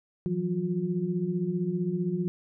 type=tone cluster; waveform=sine; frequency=166.4 / 181.8 / 357.9 Hz; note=E3 / F#3 / F4; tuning=+17 / -30 / +42 cents; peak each=-31 / -29 / -32 dBFS; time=0.26-2.28 s; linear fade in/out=0 ms; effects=none